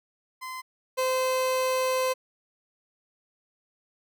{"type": "tone pair in turn", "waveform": "30% pulse", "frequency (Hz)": [1030, 516.2], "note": ["C6", "C5"], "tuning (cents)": [-28, -23], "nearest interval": "octave", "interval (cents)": 1195, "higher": "first", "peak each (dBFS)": [-32, -21], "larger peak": "second", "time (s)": [[0.41, 0.62], [0.97, 2.14]], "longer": "second", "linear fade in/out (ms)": 20, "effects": []}